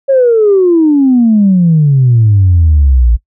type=exponential sweep; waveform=sine; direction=down; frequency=554.4 to 55 Hz; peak=-3 dBFS; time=0.08-3.17 s; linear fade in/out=20 ms; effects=noise-tail reverb RT60 0.1 s tail -21 dB re dry + tanh soft clip ceiling 0 dBFS